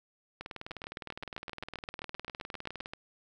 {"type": "two click trains", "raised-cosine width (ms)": 0.3, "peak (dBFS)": [-23, -24], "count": [18, 49], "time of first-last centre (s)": [[0.71, 2.935], [0.41, 2.859]], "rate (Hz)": [7.64, 19.6], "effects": []}